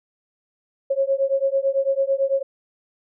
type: beating tone pair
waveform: sine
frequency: 540 / 549 Hz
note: C#5 / C#5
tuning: -45 / -17 cents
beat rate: 9 Hz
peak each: -21 dBFS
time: 0.9-2.43 s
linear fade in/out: 10 ms
effects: none